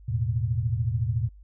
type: chord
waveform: sine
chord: E suspended fourth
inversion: none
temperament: just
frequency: 82.41 / 109.88 / 123.61 Hz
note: E2 / A2 / B2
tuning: 0 / -2 / +2 cents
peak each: -31 / -26 / -27 dBFS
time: 0.08-1.29 s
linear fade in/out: 10 ms
effects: added 50 Hz sine -46 dBFS peak until 1.43 s